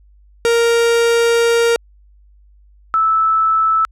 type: tone pair in turn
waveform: 45% pulse / sine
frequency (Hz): 466.2 / 1311.8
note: A#4 / E6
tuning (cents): 0 / -9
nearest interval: octave + tritone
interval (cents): 1791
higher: second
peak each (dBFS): -11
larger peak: neither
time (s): 0.45-1.76 / 2.94-3.85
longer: first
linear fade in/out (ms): 0
effects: added 50 Hz sine -45 dBFS peak until 3.91 s + low-pass 10000 Hz 12 dB/octave